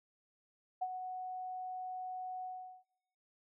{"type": "tone with ADSR envelope", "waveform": "sine", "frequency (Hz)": 740, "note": "F#5", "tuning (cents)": 0, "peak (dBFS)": -31, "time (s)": [0.81, 2.84], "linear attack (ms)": 14, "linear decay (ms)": 49, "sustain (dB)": -8, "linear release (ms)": 400, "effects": ["noise-tail reverb RT60 0.8 s tail -17 dB re dry"]}